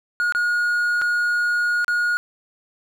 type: tone with dropouts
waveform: triangle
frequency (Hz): 1440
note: F#6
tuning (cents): -47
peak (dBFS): -16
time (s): 0.2-2.17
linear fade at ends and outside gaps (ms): 0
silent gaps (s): 0.323-0.349 / 1.015-1.019 / 1.845-1.881
effects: none